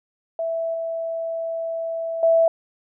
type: tone with level steps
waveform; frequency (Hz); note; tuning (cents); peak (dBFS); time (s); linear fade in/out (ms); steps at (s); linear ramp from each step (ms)
sine; 659.3; E5; 0; -22 / -24 / -13; 0.39-2.48; 2; 0.74 / 2.23; 2
effects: none